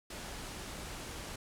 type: low-pass noise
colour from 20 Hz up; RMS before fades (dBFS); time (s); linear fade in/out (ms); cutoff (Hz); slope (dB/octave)
pink; -44; 0.1-1.36; 5; 11000; 24
effects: none